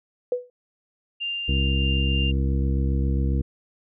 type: tone with exponential decay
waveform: sine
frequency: 493.9 Hz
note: B4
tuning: in tune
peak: -17 dBFS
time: 0.32-0.5 s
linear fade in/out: 2 ms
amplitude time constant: 39 ms
type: tone with tremolo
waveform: sine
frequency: 2794 Hz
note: F7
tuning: in tune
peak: -25 dBFS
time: 1.2-2.32 s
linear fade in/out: 20 ms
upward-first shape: triangle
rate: 3.2 Hz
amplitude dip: 25%
type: harmonic tone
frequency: 67.4 Hz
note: C#2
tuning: 48 cents flat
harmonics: 1 / 2 / 3 / 4 / 5 / 7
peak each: -21 / -27 / -31 / -33 / -35 / -38 dBFS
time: 1.48-3.42 s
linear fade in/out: 10 ms
effects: none